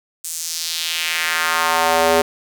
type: tone with high-pass filter sweep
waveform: square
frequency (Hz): 82.41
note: E2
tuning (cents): 0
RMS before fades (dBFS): -19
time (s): 0.24-2.22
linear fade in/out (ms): 5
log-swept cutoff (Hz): 8300 to 450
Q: 1.8
effects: none